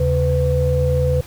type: tone cluster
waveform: sine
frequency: 78 / 137.1 / 502 Hz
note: D#2 / C#3 / B4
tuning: +5 / -19 / +28 cents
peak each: -18 dBFS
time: 0-1.21 s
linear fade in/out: 5 ms
effects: tanh soft clip ceiling -6 dBFS + pink hiss -41 dBFS RMS until 1.26 s